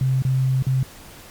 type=tone with dropouts; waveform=sine; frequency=131.2 Hz; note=C3; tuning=5 cents sharp; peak=-16 dBFS; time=0.01-0.83 s; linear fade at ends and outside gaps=2 ms; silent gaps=0.222-0.25 / 0.625-0.667 s; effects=pink hiss -43 dBFS RMS until 1.3 s + MP3 96 kbps